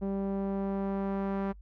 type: tone with low-pass filter sweep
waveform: sawtooth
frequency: 196 Hz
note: G3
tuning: in tune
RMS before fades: -32 dBFS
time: 0.01-1.53 s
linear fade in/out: 20 ms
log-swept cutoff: 560 to 1300 Hz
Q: 0.94
effects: noise-tail reverb RT60 0.1 s tail -26 dB re dry + added 50 Hz sine -47 dBFS peak until 1.61 s